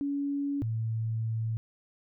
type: tone pair in turn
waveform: sine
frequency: 282.7 / 112.19 Hz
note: C#4 / A2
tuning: +34 / +34 cents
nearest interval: octave + major third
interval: 1600 cents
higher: first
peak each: -28 dBFS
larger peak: neither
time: 0.01-0.62 / 0.62-1.57 s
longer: second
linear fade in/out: 0 ms
effects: none